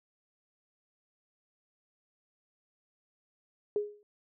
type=tone with exponential decay; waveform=sine; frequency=415.3 Hz; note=G#4; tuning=in tune; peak=-24 dBFS; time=3.76-4.03 s; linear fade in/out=1 ms; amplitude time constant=58 ms; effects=none